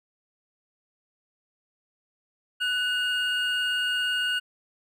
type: tone pair together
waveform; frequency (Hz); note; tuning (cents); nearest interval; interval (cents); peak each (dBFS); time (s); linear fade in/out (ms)
triangle; 1486.2 / 2848; F#6 / F7; +7 / +33; major seventh; 1126; -25; 2.6-4.4; 20
effects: none